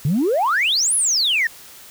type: exponential two-way sweep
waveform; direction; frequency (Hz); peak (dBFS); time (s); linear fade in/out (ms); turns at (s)
sine; up then down; 130.81 to 10950 to 1754; -14; 0.05-1.47; 2; 0.95
effects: tanh soft clip ceiling -12 dBFS + white hiss -42 dBFS RMS until 1.9 s